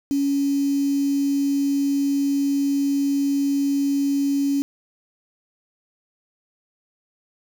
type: tone with quantisation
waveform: sine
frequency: 280 Hz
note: C#4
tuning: 18 cents sharp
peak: -18 dBFS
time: 0.11-4.62 s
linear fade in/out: 0 ms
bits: 6
effects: none